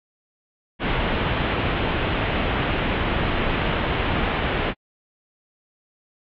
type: low-pass noise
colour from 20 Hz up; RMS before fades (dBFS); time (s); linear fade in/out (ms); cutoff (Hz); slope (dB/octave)
pink; -23; 0.79-4.74; 50; 3300; 48
effects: AAC 48 kbps